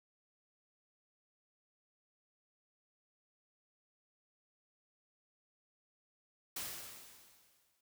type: noise with exponential decay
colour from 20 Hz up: white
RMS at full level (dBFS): -40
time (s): 6.56-7.81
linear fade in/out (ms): 5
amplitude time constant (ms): 270
effects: none